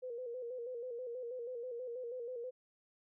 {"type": "tone with vibrato", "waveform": "sine", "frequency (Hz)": 488.4, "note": "B4", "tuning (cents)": -19, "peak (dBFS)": -40, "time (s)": [0.02, 2.51], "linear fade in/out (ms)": 20, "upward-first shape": "square", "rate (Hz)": 6.2, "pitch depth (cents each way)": 66, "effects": []}